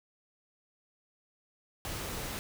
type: noise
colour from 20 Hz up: pink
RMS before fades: -38 dBFS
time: 1.85-2.39 s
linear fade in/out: 0 ms
effects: none